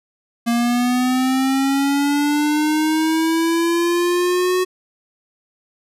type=linear sweep; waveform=square; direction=up; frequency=233.1 to 369.2 Hz; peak=-16 dBFS; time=0.46-4.65 s; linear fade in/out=20 ms; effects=resampled to 32000 Hz